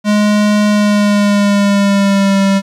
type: tone with pitch glide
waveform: square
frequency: 208.8 to 195.95 Hz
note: G#3 to G3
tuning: +10 to 0 cents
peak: -9 dBFS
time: 0.04-2.62 s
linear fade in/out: 50 ms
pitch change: -110 cents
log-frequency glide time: 0.68-2.4 s
effects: low-pass 8000 Hz 12 dB/octave + 8-bit